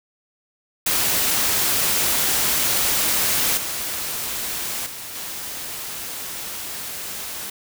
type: noise with level steps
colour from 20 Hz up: white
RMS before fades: -20 / -27 / -34 / -31 dBFS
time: 0.86-7.5 s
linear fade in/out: 5 ms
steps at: 3.57 / 4.86 / 5.15 s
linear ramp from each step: 5 ms
effects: none